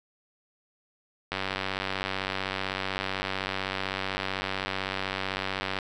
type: click train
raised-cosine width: 0.3 ms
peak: -13 dBFS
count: 429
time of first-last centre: 1.32-5.788 s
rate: 95.8 Hz
effects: none